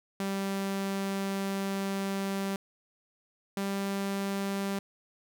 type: tone pair in turn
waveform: sawtooth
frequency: 195.7 / 197.18 Hz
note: G3 / G3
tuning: -3 / +10 cents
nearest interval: unison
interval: 13 cents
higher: second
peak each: -26 dBFS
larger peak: neither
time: 0.2-2.56 / 3.57-4.79 s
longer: first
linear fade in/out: 2 ms
effects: none